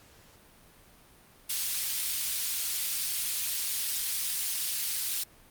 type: high-pass noise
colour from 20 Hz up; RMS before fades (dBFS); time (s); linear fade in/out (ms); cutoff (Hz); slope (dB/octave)
pink; -31; 1.49-5.24; 10; 4200; 12
effects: pink hiss -57 dBFS RMS until 5.5 s + Opus 48 kbps